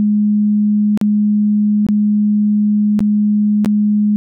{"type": "tone with dropouts", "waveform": "sine", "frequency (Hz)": 209, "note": "G#3", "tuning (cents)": 11, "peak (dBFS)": -10, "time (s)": [0, 4.16], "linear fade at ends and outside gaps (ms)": 0, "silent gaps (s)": [[0.975, 1.013], [1.866, 1.887], [2.992, 3.005], [3.647, 3.659]], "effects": []}